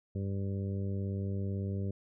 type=harmonic tone; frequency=98 Hz; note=G2; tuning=in tune; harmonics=1 / 2 / 3 / 4 / 5 / 6; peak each=-33 / -38 / -47 / -44 / -48 / -53 dBFS; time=0.15-1.91 s; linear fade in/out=5 ms; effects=none